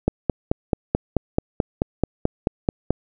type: click train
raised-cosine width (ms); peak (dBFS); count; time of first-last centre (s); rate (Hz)
2; -4; 14; 0.08-2.906; 4.6
effects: none